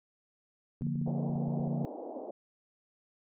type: clicks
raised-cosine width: 3 ms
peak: -33 dBFS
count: 10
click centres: 0.811 / 0.868 / 0.956 / 1.015 / 1.08 / 1.299 / 1.358 / 1.482 / 1.601 / 1.676 s
type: chord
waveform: sine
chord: Bb major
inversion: first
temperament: just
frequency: 145.68 / 174.81 / 233.1 Hz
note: D3 / F3 / Bb3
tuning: -14 / +2 / 0 cents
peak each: -33 / -36 / -35 dBFS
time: 0.82-1.85 s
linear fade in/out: 0 ms
type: band-pass noise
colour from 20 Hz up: white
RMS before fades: -42 dBFS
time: 1.06-2.31 s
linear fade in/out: 5 ms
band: 250 to 760 Hz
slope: 48 dB/octave
effects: none